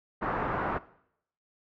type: low-pass noise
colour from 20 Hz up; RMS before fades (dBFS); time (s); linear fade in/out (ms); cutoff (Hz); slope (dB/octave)
white; -31; 0.21-0.79; 20; 1400; 24
effects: noise-tail reverb RT60 0.7 s tail -18 dB re dry